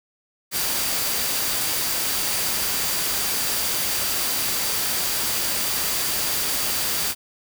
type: tone in noise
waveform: sine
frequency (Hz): 4700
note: D8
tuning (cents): +1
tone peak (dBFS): -33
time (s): 0.51-7.15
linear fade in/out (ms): 50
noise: white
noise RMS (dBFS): -24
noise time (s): 0.51-7.15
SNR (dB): -12
effects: none

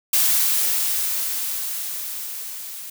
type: noise with level ramp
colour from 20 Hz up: blue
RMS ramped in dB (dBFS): -17 to -35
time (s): 0.13-2.9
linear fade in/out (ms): 5
effects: none

